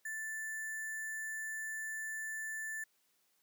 sine tone with sample-and-hold, 1760 Hz, A6, in tune, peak -38 dBFS, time 0.05-2.84 s, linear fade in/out 5 ms, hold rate 8820 Hz, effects white hiss -75 dBFS RMS until 3.42 s + high-pass 150 Hz 12 dB/octave

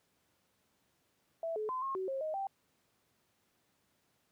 sine tone with pitch steps, 660 / 429 / 1026 / 1078 / 377.2 / 537 / 624 / 782 Hz, E5 / A4 / C6 / C#6 / F#4 / C5 / D#5 / G5, +2 / -44 / -34 / -49 / +33 / +45 / +5 / -4 cents, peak -34 dBFS, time 1.43-2.47 s, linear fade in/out 2 ms, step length 130 ms, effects pink hiss -75 dBFS RMS until 4.31 s + high-pass 100 Hz 12 dB/octave

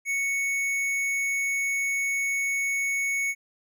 sine tone with tanh clipping, 2217 Hz, C#7, in tune, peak -26 dBFS, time 0.05-3.35 s, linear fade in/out 50 ms, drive 14 dB, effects none

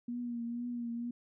sine tone with vibrato, 238.3 Hz, A#3, 38 cents sharp, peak -35 dBFS, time 0.08-1.11 s, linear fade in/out 5 ms, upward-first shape triangle, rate 2.1 Hz, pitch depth 42 cents each way, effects none

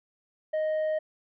sine tone with tanh clipping, 622.3 Hz, D#5, in tune, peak -26 dBFS, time 0.53-0.99 s, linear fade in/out 10 ms, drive 4 dB, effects none

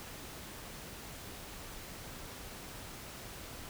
silence, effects pink hiss -47 dBFS RMS until 3.69 s

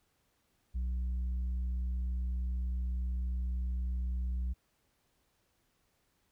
triangle tone with tanh clipping, 61.74 Hz, B1, in tune, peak -32 dBFS, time 0.74-4.54 s, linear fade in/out 20 ms, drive 8 dB, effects pink hiss -75 dBFS RMS until 6.31 s

